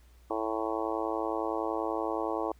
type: harmonic tone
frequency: 110.6 Hz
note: A2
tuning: 9 cents sharp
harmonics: 3 / 4 / 5 / 6 / 7 / 8 / 9 / 10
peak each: -35 / -36 / -37 / -38 / -38 / -39 / -40 / -40 dBFS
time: 0.3-2.52 s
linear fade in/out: 5 ms
effects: added 60 Hz sine -55 dBFS peak until 2.59 s + pink hiss -66 dBFS RMS until 2.59 s